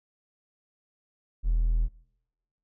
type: tone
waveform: triangle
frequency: 40.7 Hz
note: E1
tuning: 21 cents flat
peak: -18 dBFS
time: 1.43-1.89 s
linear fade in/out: 50 ms
effects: noise-tail reverb RT60 0.9 s tail -25 dB re dry + tanh soft clip ceiling -17 dBFS